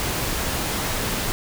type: noise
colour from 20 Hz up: pink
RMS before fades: -25 dBFS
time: 0-1.32 s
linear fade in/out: 0 ms
effects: none